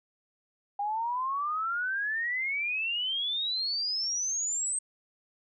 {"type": "exponential sweep", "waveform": "sine", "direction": "up", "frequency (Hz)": [801, 8372], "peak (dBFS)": -28, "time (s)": [0.79, 4.79], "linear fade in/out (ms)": 5, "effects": []}